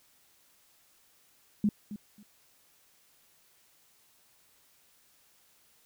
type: tone with echo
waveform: sine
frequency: 207.7 Hz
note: G#3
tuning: in tune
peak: -22 dBFS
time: 1.64-1.69 s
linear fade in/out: 2 ms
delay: 270 ms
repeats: 2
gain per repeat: -14 dB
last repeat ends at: 2.23 s
effects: white hiss -65 dBFS RMS until 5.85 s